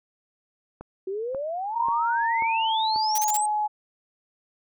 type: click train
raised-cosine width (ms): 1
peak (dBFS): -24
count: 5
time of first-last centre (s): 0.81-2.961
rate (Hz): 1.86
type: exponential sweep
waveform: sine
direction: up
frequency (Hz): 370 to 8600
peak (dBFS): -27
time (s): 1.07-3.46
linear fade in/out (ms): 5
type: tone with pitch glide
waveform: sine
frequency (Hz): 932.3 to 845.1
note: A#5 to G#5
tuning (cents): 0 to +30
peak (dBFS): -22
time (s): 1.74-3.68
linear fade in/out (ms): 20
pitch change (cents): -170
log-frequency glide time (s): 2.13-3.33
type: noise bursts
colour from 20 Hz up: blue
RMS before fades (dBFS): -29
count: 4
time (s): 3.15-3.372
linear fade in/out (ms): 5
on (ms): 33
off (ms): 30
effects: none